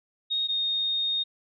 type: tone pair in turn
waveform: sine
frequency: 3729 / 3699 Hz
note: A#7 / A#7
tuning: 0 / -14 cents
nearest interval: unison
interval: 14 cents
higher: first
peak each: -24 / -24 dBFS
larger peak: neither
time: 0.3-0.48 / 0.48-1.24 s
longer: second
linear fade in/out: 20 ms
effects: none